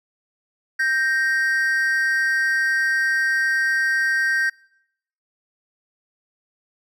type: tone pair together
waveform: triangle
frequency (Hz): 1568 / 1864.7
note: G6 / A#6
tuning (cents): 0 / 0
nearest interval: minor third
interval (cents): 300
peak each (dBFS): -18 / -20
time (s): 0.79-4.5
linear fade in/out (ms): 10
effects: noise-tail reverb RT60 0.8 s tail -25 dB re dry